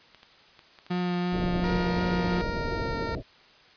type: clicks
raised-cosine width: 0.2 ms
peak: -31 dBFS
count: 10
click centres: 0.147 / 0.231 / 0.592 / 0.788 / 0.865 / 1.002 / 1.09 / 1.141 / 1.219 / 1.276 s
type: tone with vibrato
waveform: 35% pulse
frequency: 178.1 Hz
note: F3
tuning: 34 cents sharp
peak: -24 dBFS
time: 0.9-2.42 s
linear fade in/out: 10 ms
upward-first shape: sine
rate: 2.8 Hz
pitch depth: 10 cents each way
type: low-pass noise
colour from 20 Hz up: pink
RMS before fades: -32 dBFS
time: 1.31-3.23 s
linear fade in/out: 50 ms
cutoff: 680 Hz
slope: 96 dB/octave
type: tone with pitch glide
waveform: 15% pulse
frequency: 473.6 to 459.3 Hz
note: A#4 to A#4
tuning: +27 to -26 cents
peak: -25 dBFS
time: 1.64-3.15 s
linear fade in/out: 0 ms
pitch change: -53 cents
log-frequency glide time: 2.12-2.97 s
effects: white hiss -55 dBFS RMS until 3.76 s + resampled to 11025 Hz